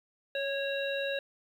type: harmonic tone with a mistuned harmonic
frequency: 549 Hz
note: C#5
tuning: 17 cents flat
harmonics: 1 / 3 / 5 / 7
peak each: -32 / -37 / -39 / -40 dBFS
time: 0.35-1.19 s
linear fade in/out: 2 ms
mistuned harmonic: 1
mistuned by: +18 cents
effects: 10-bit